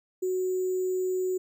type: tone with sample-and-hold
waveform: sine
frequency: 370 Hz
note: F#4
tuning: in tune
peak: -25 dBFS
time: 0.22-1.38 s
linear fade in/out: 10 ms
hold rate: 7350 Hz
effects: none